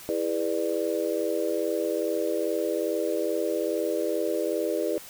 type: chord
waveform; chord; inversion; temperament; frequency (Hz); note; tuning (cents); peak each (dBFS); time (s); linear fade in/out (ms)
sine; E dominant seventh; none; just; 329.6 / 412 / 494.4 / 593.3; E4 / G#4 / B4 / D5; 0 / -14 / +2 / +18; -30; 0.09-4.98; 0
effects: white hiss -45 dBFS RMS until 5.09 s